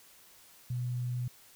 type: tone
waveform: sine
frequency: 123.47 Hz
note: B2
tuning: in tune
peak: -31 dBFS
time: 0.7-1.28 s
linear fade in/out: 5 ms
effects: white hiss -58 dBFS RMS until 1.55 s